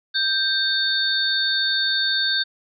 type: tone cluster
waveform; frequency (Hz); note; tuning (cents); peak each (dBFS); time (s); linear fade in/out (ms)
sine; 1572 / 3647 / 4448; G6 / A#7 / C#8; +4 / -39 / +5; -23; 0.14-2.44; 20
effects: none